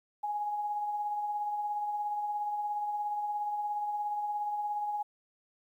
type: tone with tremolo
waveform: sine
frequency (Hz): 832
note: G#5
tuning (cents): +3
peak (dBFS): -29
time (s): 0.23-5.03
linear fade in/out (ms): 10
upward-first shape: triangle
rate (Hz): 17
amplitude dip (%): 40
effects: 11-bit